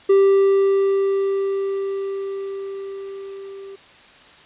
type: tone with level ramp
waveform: triangle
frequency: 392 Hz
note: G4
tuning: in tune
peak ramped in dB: -8 to -32 dBFS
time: 0.09-3.76 s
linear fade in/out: 10 ms
effects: white hiss -47 dBFS RMS until 4.45 s + resampled to 8000 Hz